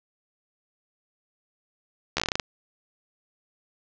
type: slowing click train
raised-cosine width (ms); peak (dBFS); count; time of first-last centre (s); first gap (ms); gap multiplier
0.2; -7; 10; 2.17-2.398; 13; 1.16
effects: resampled to 16000 Hz + 7-bit